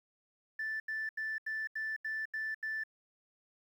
sine tone bursts, 1760 Hz, A6, in tune, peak -33 dBFS, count 8, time 0.59-2.837 s, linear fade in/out 5 ms, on 210 ms, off 81 ms, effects tanh soft clip ceiling -31 dBFS + 11-bit

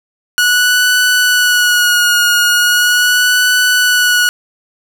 sawtooth tone with vibrato, 1462 Hz, F#6, 21 cents flat, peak -5 dBFS, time 0.38-4.29 s, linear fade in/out 0 ms, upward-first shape sine, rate 0.39 Hz, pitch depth 31 cents each way, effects none

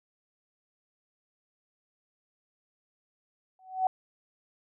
sine tone with exponential growth, 751 Hz, F#5, 26 cents sharp, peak -19 dBFS, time 3.59-3.87 s, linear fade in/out 2 ms, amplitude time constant 59 ms, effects none

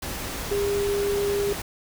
sine tone in noise, 404 Hz, G#4, 48 cents flat, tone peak -22 dBFS, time 0.51-1.53 s, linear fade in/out 5 ms, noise pink, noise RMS -32 dBFS, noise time 0.02-1.62 s, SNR +7 dB, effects none

